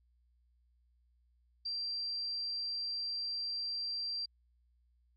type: tone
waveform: sine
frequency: 4717 Hz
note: D8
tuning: 7 cents sharp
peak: -35 dBFS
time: 1.65-4.26 s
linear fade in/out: 10 ms
effects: added 60 Hz sine -68 dBFS peak until 5.16 s